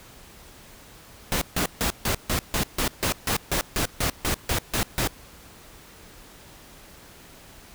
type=noise bursts; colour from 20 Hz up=pink; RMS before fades=-24 dBFS; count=16; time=1.32-5.074 s; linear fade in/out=0 ms; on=94 ms; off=150 ms; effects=pink hiss -48 dBFS RMS until 7.74 s